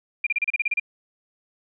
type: tone bursts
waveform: sine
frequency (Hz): 2399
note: D7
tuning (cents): +36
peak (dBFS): -19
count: 10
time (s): 0.24-0.798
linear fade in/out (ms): 5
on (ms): 27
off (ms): 32
effects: none